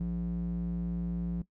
square tone with band-pass filter, 58.27 Hz, A#1, in tune, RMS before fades -33 dBFS, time 0-1.42 s, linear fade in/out 5 ms, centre 150 Hz, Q 5.5, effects noise-tail reverb RT60 0.1 s tail -17 dB re dry

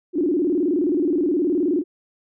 sine tone with vibrato, 322.7 Hz, E4, 37 cents flat, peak -17 dBFS, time 0.13-1.84 s, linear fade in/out 50 ms, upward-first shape square, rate 19 Hz, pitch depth 180 cents each way, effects none

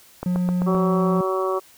click train, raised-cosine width 1 ms, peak -14 dBFS, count 5, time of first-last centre 0.23-0.749 s, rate 7.71 Hz
triangle tone with pitch glide, 179.6 to 178.26 Hz, F3 to F3, +49 to +36 cents, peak -17 dBFS, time 0.26-1.21 s, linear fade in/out 2 ms, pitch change -13 cents, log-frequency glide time 0.63-0.85 s
harmonic tone, 188.4 Hz, F#3, 32 cents sharp, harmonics 2 / 3 / 4 / 5 / 6 / 7, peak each -23 / -27 / -33 / -34 / -26 / -36 dBFS, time 0.66-1.6 s, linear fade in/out 20 ms
effects white hiss -51 dBFS RMS until 1.77 s

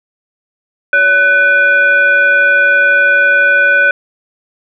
sine tone with frequency modulation, 1498 Hz, F#6, 21 cents sharp, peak -6 dBFS, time 0.93-3.91 s, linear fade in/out 2 ms, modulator 930 Hz, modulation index 0.57, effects none

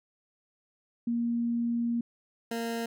sine / 20% pulse tone pair in turn, 235.3 / 230.9 Hz, A#3 / A#3, +16 / -16 cents, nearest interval unison, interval 32 cents, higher first, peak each -26 dBFS, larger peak neither, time 1.07-2.01 / 2.51-2.86 s, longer first, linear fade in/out 5 ms, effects none

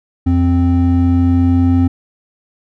triangle tone pair together, 87.31 / 261.6 Hz, F2 / C4, 0 / 0 cents, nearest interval octave + perfect fifth, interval 1900 cents, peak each -10 dBFS, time 0.26-1.88 s, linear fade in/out 10 ms, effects none

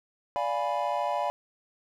triangle chord, D diminished seventh, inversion none, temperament equal with one note detuned, 584.6 / 698.5 / 830.6 / 987.8 Hz, D5 / F5 / Ab5 / Cb6, -8 / 0 / 0 / 0 cents, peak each -30 dBFS, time 0.36-1.3 s, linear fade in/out 0 ms, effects none

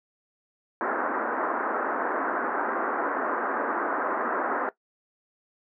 white band-pass noise, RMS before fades -28 dBFS, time 0.81-4.69 s, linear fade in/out 0 ms, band 240 to 1600 Hz, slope 48 dB/octave, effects noise-tail reverb RT60 0.1 s tail -17 dB re dry

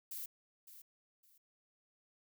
violet noise with echo, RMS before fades -44 dBFS, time 0.11-0.26 s, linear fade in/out 5 ms, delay 560 ms, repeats 2, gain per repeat -12 dB, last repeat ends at 1.38 s, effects none

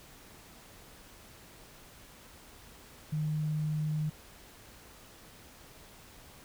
sine tone, 153.2 Hz, D#3, 27 cents flat, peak -29 dBFS, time 3.12-4.1 s, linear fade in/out 10 ms, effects pink hiss -54 dBFS RMS until 6.44 s

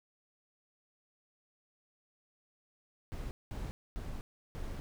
brown noise bursts at uneven times, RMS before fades -40 dBFS, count 4, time 3.12-3.31 / 3.51-3.71 / 3.96-4.21 / 4.55-4.8 s, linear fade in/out 0 ms, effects none

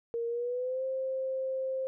sine tone with pitch glide, 466.2 to 526.3 Hz, A#4 to C5, 0 to +10 cents, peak -30 dBFS, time 0.14-1.87 s, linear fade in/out 0 ms, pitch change +210 cents, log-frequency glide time 0.27-0.84 s, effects none

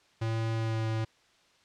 square tone with pitch glide, 112.7 to 111.21 Hz, A2 to A2, +42 to +19 cents, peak -29 dBFS, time 0.21-1.05 s, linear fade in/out 10 ms, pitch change -23 cents, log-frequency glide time 0.55-0.87 s, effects white hiss -64 dBFS RMS until 1.64 s + low-pass 5000 Hz 12 dB/octave

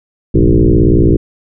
sine tone with frequency modulation, 138.59 Hz, C#3, in tune, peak -5 dBFS, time 0.34-1.17 s, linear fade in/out 10 ms, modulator 58.6 Hz, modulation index 4.5, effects none

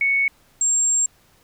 sine tone pair in turn, 2217 / 7457 Hz, C#7 / A#8, 0 / 0 cents, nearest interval octave + major sixth, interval 2100 cents, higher second, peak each -16 dBFS, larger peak neither, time 0.01-0.28 / 0.61-1.06 s, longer second, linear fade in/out 2 ms, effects pink hiss -57 dBFS RMS until 1.43 s

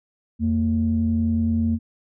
sine tone pair together, 85.3 / 227.7 Hz, F2 / A#3, -40 / -40 cents, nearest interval octave + perfect fourth, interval 1700 cents, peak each -22 / -19 dBFS, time 0.39-1.79 s, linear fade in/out 50 ms, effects tanh soft clip ceiling -11 dBFS

